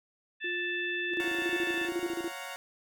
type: harmonic tone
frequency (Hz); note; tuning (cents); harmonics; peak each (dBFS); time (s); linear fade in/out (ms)
880; A5; 0; 2 / 3 / 4; -33 / -36 / -41; 0.4-1.9; 50
type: tone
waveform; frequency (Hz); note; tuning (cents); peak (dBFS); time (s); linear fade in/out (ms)
sine; 352.7; F4; +17; -37; 0.44-2.09; 5
type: tone with tremolo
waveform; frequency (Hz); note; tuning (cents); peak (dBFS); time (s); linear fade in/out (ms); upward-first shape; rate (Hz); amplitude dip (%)
sine; 340.9; F4; -42; -30; 1.1-2.32; 50; square; 14; 80
type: chord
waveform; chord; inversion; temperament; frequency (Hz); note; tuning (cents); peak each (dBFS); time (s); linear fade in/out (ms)
15% pulse; Gb major seventh; second; equal with one note detuned; 554.4 / 698.5 / 740 / 928; Db5 / F5 / Gb5 / Bb5; 0 / 0 / 0 / -8; -38; 1.2-2.56; 0
effects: none